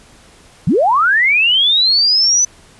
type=linear sweep; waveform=sine; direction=up; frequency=122 to 6070 Hz; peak=-9 dBFS; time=0.67-2.45 s; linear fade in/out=5 ms; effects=pink hiss -45 dBFS RMS until 2.79 s + resampled to 24000 Hz